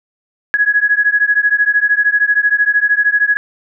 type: beating tone pair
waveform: sine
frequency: 1667 / 1680 Hz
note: G#6 / G#6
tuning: +6 / +19 cents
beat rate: 13 Hz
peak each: -13 dBFS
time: 0.54-3.37 s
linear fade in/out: 0 ms
effects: none